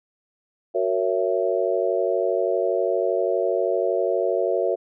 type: chord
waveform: sine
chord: F# dominant seventh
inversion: none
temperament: just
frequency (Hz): 370 / 462.5 / 555 / 666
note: F#4 / A#4 / C#5 / E5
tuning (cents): 0 / -14 / +2 / +18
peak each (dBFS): -25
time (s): 0.74-4.76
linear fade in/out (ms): 20
effects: none